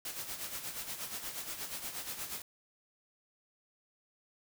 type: noise with tremolo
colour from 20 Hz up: white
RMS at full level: -39 dBFS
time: 0.05-2.42 s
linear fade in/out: 2 ms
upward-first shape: sine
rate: 8.4 Hz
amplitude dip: 60%
effects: none